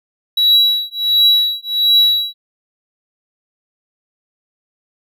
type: tone with tremolo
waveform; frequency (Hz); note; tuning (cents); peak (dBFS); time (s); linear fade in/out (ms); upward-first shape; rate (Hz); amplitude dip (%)
triangle; 3901; B7; -22; -5; 0.37-2.34; 5; triangle; 1.4; 100
effects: none